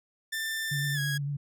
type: tone with pitch glide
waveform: sawtooth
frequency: 1782 to 1653.1 Hz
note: A6 to G#6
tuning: +22 to -8 cents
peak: -27 dBFS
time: 0.32-1.18 s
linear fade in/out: 10 ms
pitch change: -130 cents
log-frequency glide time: 0.94-0.99 s
type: tone with vibrato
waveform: sine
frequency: 142.7 Hz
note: D3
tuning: 49 cents flat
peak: -29 dBFS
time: 0.71-1.37 s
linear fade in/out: 10 ms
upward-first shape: sine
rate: 8.9 Hz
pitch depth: 31 cents each way
effects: none